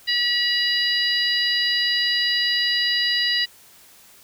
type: harmonic tone with a mistuned harmonic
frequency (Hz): 965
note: B5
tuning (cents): -40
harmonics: 2 / 3 / 4 / 5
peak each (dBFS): -24 / -24 / -24 / -24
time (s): 0.07-3.46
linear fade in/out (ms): 20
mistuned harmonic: 4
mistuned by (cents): +34
effects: white hiss -50 dBFS RMS until 4.23 s